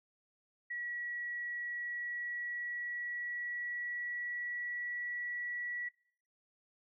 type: tone with pitch glide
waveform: sine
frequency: 1927 to 1940.4 Hz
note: B6 to B6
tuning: -43 to -31 cents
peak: -37 dBFS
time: 0.7-5.89 s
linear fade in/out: 10 ms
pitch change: +12 cents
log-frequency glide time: 1.66-5.01 s
effects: noise-tail reverb RT60 0.6 s tail -21 dB re dry